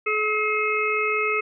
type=harmonic tone; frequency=427.4 Hz; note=G#4; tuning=50 cents sharp; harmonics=1 / 3 / 5 / 6; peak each=-26 / -26 / -26 / -26 dBFS; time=0.06-1.41 s; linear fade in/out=10 ms; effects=none